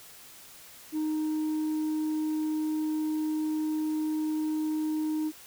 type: tone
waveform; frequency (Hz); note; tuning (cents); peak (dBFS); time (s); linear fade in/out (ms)
sine; 309.7; D#4; -8; -24; 0.92-5.32; 50
effects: tanh soft clip ceiling -26 dBFS + white hiss -50 dBFS RMS until 5.46 s